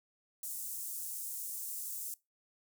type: high-pass noise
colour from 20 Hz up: pink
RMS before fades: -41 dBFS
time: 0.43-2.14 s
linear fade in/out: 2 ms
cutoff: 7900 Hz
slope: 24 dB/octave
effects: noise-tail reverb RT60 0.2 s tail -20 dB re dry

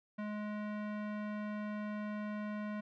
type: tone with low-pass filter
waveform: square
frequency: 210 Hz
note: G#3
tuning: 19 cents sharp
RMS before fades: -40 dBFS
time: 0.18-2.81 s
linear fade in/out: 10 ms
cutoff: 1900 Hz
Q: 1.3
effects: none

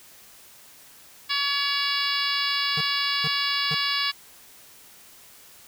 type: harmonic tone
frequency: 566 Hz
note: C#5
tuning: 36 cents sharp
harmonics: 2 / 3 / 4 / 5 / 6 / 7 / 8 / 9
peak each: -31 / -31 / -31 / -31 / -31 / -31 / -31 / -31 dBFS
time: 1.29-4.12 s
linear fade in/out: 20 ms
type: tone bursts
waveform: square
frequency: 152 Hz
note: D#3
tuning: 40 cents flat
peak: -29 dBFS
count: 3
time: 2.77-3.747 s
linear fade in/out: 5 ms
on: 39 ms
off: 430 ms
effects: white hiss -50 dBFS RMS until 5.67 s

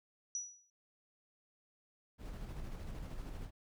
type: tone with exponential decay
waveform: sine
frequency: 5870 Hz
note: F#8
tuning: 15 cents flat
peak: -34 dBFS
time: 0.35-0.7 s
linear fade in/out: 1 ms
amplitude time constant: 74 ms
type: noise with tremolo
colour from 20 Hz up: brown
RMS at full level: -43 dBFS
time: 2.18-3.51 s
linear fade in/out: 50 ms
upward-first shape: square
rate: 13 Hz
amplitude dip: 30%
effects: none

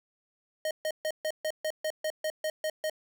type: tone bursts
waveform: square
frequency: 622.3 Hz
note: D#5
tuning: in tune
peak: -29 dBFS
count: 12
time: 0.65-2.898 s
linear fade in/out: 2 ms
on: 59 ms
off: 140 ms
effects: none

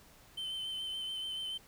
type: tone with vibrato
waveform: triangle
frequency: 3078 Hz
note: G7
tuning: 32 cents flat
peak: -35 dBFS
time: 0.37-1.58 s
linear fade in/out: 10 ms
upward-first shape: sine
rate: 7 Hz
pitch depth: 18 cents each way
effects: pink hiss -60 dBFS RMS until 1.67 s

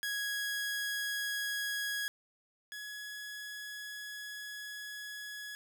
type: tone pair in turn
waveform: sawtooth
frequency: 1661.2 / 1682.4 Hz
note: G#6 / G#6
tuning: 0 / +22 cents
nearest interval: unison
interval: 22 cents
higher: second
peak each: -30 / -38 dBFS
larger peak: first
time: 0.03-2.08 / 2.72-5.55 s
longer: second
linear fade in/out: 0 ms
effects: none

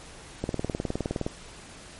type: click train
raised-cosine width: 2 ms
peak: -14 dBFS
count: 17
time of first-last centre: 0.44-1.265 s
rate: 19.4 Hz
effects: pink hiss -46 dBFS RMS until 1.99 s + MP3 48 kbps

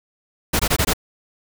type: noise bursts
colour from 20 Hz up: pink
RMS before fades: -18 dBFS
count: 5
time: 0.53-0.935 s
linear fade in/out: 10 ms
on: 65 ms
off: 20 ms
effects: none

